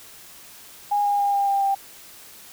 sine tone with pitch steps, 820 / 813.4 / 806.8 / 800.3 / 793.9 / 787.5 Hz, G#5 / G#5 / G5 / G5 / G5 / G5, -22 / -36 / +50 / +36 / +22 / +8 cents, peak -18 dBFS, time 0.91-1.75 s, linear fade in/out 10 ms, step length 140 ms, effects white hiss -45 dBFS RMS until 2.52 s

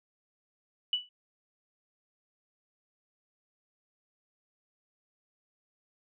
sine tone with exponential decay, 2960 Hz, F#7, in tune, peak -22 dBFS, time 0.93-1.09 s, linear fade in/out 2 ms, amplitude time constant 34 ms, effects none

